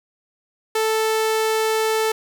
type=tone; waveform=sawtooth; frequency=440 Hz; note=A4; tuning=in tune; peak=-14 dBFS; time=0.75-2.12 s; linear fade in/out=5 ms; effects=8-bit